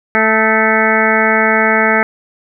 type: harmonic tone with a mistuned harmonic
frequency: 220 Hz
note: A3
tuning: in tune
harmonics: 1 / 2 / 3 / 4 / 6 / 7 / 8 / 9 / 10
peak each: -18 / -18 / -18 / -18 / -18 / -18 / -18 / -18 / -18 dBFS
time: 0.15-2.03 s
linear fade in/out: 0 ms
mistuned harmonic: 6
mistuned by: -23 cents
effects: none